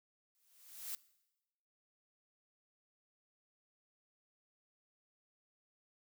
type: noise with exponential growth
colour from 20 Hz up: blue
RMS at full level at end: -40 dBFS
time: 0.35-0.95 s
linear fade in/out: 0 ms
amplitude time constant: 130 ms
effects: noise-tail reverb RT60 1.0 s tail -21 dB re dry